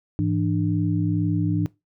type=tone cluster; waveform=sine; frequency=103.7 / 165.9 / 297.8 Hz; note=G#2 / E3 / D4; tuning=-2 / +11 / +24 cents; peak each=-24 dBFS; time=0.19-1.66 s; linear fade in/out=0 ms; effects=noise-tail reverb RT60 0.2 s tail -20 dB re dry